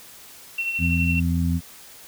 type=tone with tremolo; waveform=sine; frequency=2714 Hz; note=E7; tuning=50 cents sharp; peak=-21 dBFS; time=0.58-1.2 s; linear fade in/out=5 ms; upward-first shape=triangle; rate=12 Hz; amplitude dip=55%
type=harmonic tone; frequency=85 Hz; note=F2; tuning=46 cents flat; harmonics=1 / 2 / 3; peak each=-22 / -23 / -27 dBFS; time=0.78-1.61 s; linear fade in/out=50 ms
effects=white hiss -45 dBFS RMS until 2.07 s